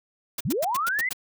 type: noise bursts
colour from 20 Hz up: white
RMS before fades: -30 dBFS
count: 7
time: 0.38-1.132 s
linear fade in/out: 5 ms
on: 26 ms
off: 95 ms
type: linear sweep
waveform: sine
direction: up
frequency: 92 to 2093 Hz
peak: -23 dBFS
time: 0.45-1.09 s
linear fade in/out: 5 ms
effects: none